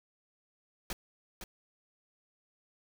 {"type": "noise with echo", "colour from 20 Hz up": "pink", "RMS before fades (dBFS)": -37, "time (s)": [0.9, 0.93], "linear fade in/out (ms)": 2, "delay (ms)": 510, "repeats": 1, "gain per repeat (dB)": -7, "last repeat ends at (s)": 1.44, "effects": []}